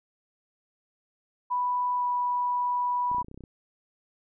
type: tone with pitch glide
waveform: sine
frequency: 987.8 to 981.5 Hz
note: B5 to B5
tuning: 0 to -11 cents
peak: -24 dBFS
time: 1.5-3.23 s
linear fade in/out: 20 ms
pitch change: -11 cents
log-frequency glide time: 1.97-2.03 s
type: clicks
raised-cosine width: 3 ms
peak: -31 dBFS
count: 11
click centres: 3.115 / 3.147 / 3.183 / 3.215 / 3.246 / 3.284 / 3.314 / 3.344 / 3.376 / 3.407 / 3.438 s
effects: none